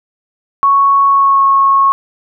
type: tone with pitch glide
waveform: sine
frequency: 1108.7 to 1096 Hz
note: C#6 to C#6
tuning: 0 to -20 cents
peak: -6 dBFS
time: 0.63-1.92 s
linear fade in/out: 0 ms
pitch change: -20 cents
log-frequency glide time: 1.07-1.44 s
effects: none